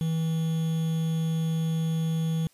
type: tone with quantisation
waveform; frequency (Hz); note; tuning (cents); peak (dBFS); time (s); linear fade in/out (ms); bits
triangle; 161.8; E3; -32; -22; 0.01-2.47; 0; 7
effects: white hiss -63 dBFS RMS until 2.53 s + resampled to 32000 Hz